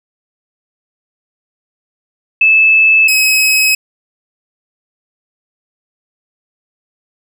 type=tone pair in turn; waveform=sine / sawtooth; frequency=2617 / 2553 Hz; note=E7 / D#7; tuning=-13 / +44 cents; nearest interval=unison; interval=43 cents; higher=first; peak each=-5 dBFS; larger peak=neither; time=2.41-3.08 / 3.08-3.75 s; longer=neither; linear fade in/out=5 ms; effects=none